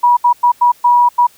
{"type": "tone bursts at uneven times", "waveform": "sine", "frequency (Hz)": 968, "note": "B5", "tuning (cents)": -35, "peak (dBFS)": -6, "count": 6, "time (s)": [[0.03, 0.17], [0.24, 0.33], [0.43, 0.52], [0.61, 0.72], [0.84, 1.09], [1.18, 1.27]], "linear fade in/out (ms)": 10, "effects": ["white hiss -47 dBFS RMS until 1.37 s"]}